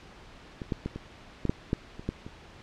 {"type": "clicks", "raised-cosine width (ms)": 3, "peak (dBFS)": [-22, -15, -18, -23, -15, -11, -12, -27, -16, -27], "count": 10, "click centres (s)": [0.618, 0.722, 0.86, 0.96, 1.453, 1.495, 1.731, 1.995, 2.09, 2.265], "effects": ["pink hiss -50 dBFS RMS until 2.62 s", "low-pass 4000 Hz 12 dB/octave"]}